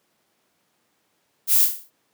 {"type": "noise with echo", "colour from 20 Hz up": "violet", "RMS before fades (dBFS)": -17, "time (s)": [1.47, 1.68], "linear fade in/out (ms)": 50, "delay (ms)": 38, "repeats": 6, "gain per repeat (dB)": -6, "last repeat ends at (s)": 1.908, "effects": ["pink hiss -68 dBFS RMS until 2.13 s", "high-pass 200 Hz 12 dB/octave"]}